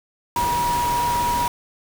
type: tone in noise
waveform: sine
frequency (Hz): 960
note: B5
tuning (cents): -49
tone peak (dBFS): -19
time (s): 0.36-1.48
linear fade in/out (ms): 2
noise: pink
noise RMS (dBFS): -28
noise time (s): 0.36-1.48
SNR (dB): +6
effects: none